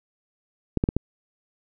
clicks, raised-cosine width 3 ms, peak -8 dBFS, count 4, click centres 0.773 / 0.839 / 0.889 / 0.966 s, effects none

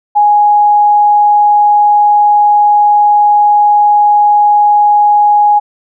sine tone, 830.6 Hz, G#5, in tune, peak -4 dBFS, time 0.15-5.6 s, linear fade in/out 20 ms, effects none

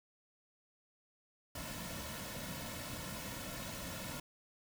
pink noise with comb filter, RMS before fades -44 dBFS, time 1.55-4.2 s, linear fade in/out 5 ms, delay 2.5 ms, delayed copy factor -0.7, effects none

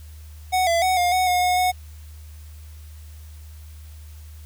square tone with pitch steps, 741 / 675 / 744 / 710 / 740 / 721 / 725 / 732 Hz, F#5 / E5 / F#5 / F5 / F#5 / F#5 / F#5 / F#5, +2 / +41 / +9 / +28 / 0 / -45 / -35 / -19 cents, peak -18 dBFS, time 0.52-1.72 s, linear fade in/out 20 ms, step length 150 ms, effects added 76 Hz sine -38 dBFS peak until 4.45 s + white hiss -53 dBFS RMS until 4.45 s

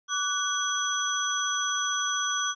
sine tone cluster, 1153 / 1484 / 3313 / 6000 Hz, D6 / F#6 / G#7 / F#8, -32 / +5 / -5 / +23 cents, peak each -31 dBFS, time 0.08-2.55 s, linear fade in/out 50 ms, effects none

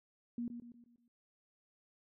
sine tone with echo, 237.9 Hz, A#3, 35 cents sharp, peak -36 dBFS, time 0.38-0.48 s, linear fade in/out 2 ms, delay 120 ms, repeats 5, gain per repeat -7 dB, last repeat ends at 1.08 s, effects noise-tail reverb RT60 0.5 s tail -26 dB re dry

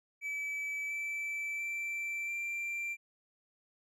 triangle tone with pitch steps, 2300 / 2320 / 2340 / 2361 Hz, D7 / D7 / D7 / D7, -37 / -22 / -7 / +9 cents, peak -33 dBFS, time 0.21-2.97 s, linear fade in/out 50 ms, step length 690 ms, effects none

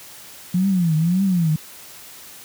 sine tone with vibrato, 174.61 Hz, F3, in tune, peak -15 dBFS, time 0.54-1.56 s, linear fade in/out 5 ms, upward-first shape triangle, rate 1.8 Hz, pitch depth 230 cents each way, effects white hiss -41 dBFS RMS until 2.44 s + high-pass 60 Hz 12 dB/octave

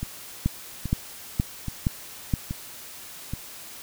two click trains, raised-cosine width 5 ms, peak -17 / -9 dBFS, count 5 / 5, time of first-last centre 0.03-3.336 / 0.46-2.338 s, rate 1.21 / 2.13 Hz, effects white hiss -42 dBFS RMS until 3.82 s

